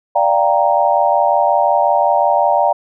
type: chord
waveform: sine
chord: G minor seventh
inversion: second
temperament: equal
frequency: 587.3 / 698.5 / 784 / 932.3 Hz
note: D5 / F5 / G5 / Bb5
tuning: 0 / 0 / 0 / 0 cents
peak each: -16 dBFS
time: 0.15-2.73 s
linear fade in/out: 10 ms
effects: none